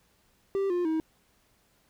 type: tone with pitch steps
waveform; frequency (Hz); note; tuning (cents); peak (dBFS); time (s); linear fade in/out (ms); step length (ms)
triangle; 392 / 353.3 / 318.4; G4 / F4 / D#4; 0 / +20 / +40; -23; 0.55-1; 0; 150
effects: pink hiss -67 dBFS RMS until 1.89 s